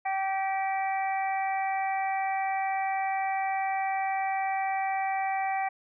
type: harmonic tone with a mistuned harmonic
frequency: 386.3 Hz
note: G4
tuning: 25 cents flat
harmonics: 2 / 3 / 4 / 5 / 6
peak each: -27 / -42 / -44 / -37 / -37 dBFS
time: 0.05-5.69 s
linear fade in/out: 10 ms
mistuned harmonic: 4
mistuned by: +17 cents
effects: none